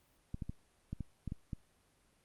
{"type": "clicks", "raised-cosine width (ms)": 5, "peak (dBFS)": -27, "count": 8, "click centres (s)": [0.344, 0.422, 0.495, 0.93, 1.007, 1.277, 1.321, 1.532], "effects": ["pink hiss -71 dBFS RMS until 2.24 s", "Opus 32 kbps"]}